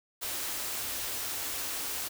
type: band-stop noise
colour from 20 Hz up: white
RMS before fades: -35 dBFS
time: 0.21-2.09 s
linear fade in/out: 20 ms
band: 130 to 220 Hz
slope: 96 dB/octave
effects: none